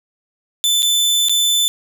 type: tone with dropouts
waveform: sawtooth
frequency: 3520 Hz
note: A7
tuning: in tune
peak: -10 dBFS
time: 0.64-1.68 s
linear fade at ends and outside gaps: 0 ms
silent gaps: 0.822-0.829 / 1.285-1.295 s
effects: none